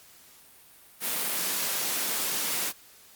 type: high-pass noise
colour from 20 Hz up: white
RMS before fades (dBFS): -29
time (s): 1-2.73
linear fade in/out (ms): 50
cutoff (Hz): 150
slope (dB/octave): 48
effects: white hiss -54 dBFS RMS until 3.15 s + Opus 48 kbps